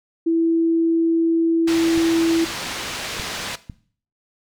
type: tone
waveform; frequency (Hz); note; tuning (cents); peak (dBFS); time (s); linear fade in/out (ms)
sine; 330.3; E4; +4; -15; 0.26-2.45; 10
type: low-pass noise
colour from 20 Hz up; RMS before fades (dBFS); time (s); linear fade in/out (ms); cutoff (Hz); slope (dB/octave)
white; -29; 1.67-3.56; 10; 4600; 12
type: clicks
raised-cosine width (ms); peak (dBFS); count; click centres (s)
5; -20; 3; 1.977 / 3.198 / 3.698
effects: noise-tail reverb RT60 0.5 s tail -17 dB re dry